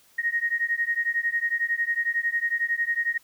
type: beating tone pair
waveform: sine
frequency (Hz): 1864.7 / 1875.7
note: A#6 / A#6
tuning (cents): 0 / +10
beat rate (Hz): 11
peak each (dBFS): -26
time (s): 0.18-3.18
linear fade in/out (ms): 10
effects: white hiss -59 dBFS RMS until 3.23 s